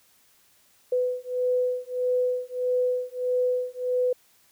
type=beating tone pair; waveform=sine; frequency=499.1 / 500.7 Hz; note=B4 / B4; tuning=+18 / +24 cents; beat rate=1.6 Hz; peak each=-26 / -26 dBFS; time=0.92-4.13 s; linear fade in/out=5 ms; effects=white hiss -61 dBFS RMS until 4.51 s